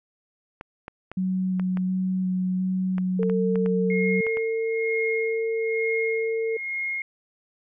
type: clicks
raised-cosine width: 0.5 ms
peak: -21 dBFS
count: 12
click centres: 0.611 / 0.881 / 1.116 / 1.597 / 1.772 / 2.982 / 3.231 / 3.298 / 3.557 / 3.661 / 4.267 / 4.371 s
type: tone with vibrato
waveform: sine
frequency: 185.4 Hz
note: F#3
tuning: 4 cents sharp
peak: -22 dBFS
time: 1.17-4.21 s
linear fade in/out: 5 ms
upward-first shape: square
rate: 1.4 Hz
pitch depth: 9 cents each way
type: tone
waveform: sine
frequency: 450.2 Hz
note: A4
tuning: 40 cents sharp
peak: -23 dBFS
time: 3.19-6.57 s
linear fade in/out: 5 ms
type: tone with tremolo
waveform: sine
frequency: 2147 Hz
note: C7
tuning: 44 cents sharp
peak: -25 dBFS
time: 3.9-7.02 s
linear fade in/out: 2 ms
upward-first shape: sine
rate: 1.1 Hz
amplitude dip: 75%
effects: none